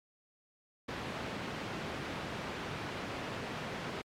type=band-pass noise; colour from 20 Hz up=pink; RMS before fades=-40 dBFS; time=0.88-4.02 s; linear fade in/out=10 ms; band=110 to 3100 Hz; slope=12 dB/octave; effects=MP3 96 kbps